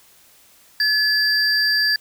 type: tone pair together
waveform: triangle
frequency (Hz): 1711 / 4715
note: A6 / D8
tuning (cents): -49 / +6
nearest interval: octave + tritone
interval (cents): 1755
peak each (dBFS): -17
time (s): 0.8-1.96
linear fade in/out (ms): 2
effects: white hiss -52 dBFS RMS until 2 s